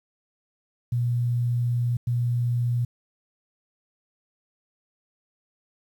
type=tone bursts at uneven times; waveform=sine; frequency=120.6 Hz; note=B2; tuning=41 cents flat; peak=-21 dBFS; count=2; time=0.92-1.97 / 2.07-2.85 s; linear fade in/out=5 ms; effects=9-bit